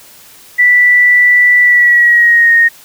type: tone with pitch glide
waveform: sine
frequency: 1968 to 1857.5 Hz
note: B6 to A#6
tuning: -7 to -7 cents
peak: -4 dBFS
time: 0.58-2.69 s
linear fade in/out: 20 ms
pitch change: -100 cents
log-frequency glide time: 1.62-2.53 s
effects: white hiss -39 dBFS RMS until 2.84 s